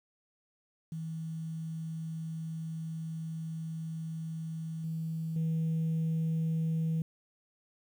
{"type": "tone with level steps", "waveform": "sine", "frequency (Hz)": 161.4, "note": "E3", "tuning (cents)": -36, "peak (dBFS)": [-35, -32, -26], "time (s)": [0.92, 7.02], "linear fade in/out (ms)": 2, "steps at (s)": [4.84, 5.36], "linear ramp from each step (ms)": 2, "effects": ["tanh soft clip ceiling -26 dBFS", "10-bit"]}